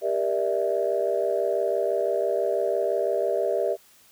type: chord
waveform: sine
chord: E half-diminished seventh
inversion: first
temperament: just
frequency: 395.6 / 474.7 / 593.3 / 659.3 Hz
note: G4 / Bb4 / D5 / E5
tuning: +16 / +31 / +18 / 0 cents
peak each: -27 / -28 / -26 / -27 dBFS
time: 0.01-3.77 s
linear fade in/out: 50 ms
effects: tanh soft clip ceiling -12 dBFS + white hiss -56 dBFS RMS until 4.11 s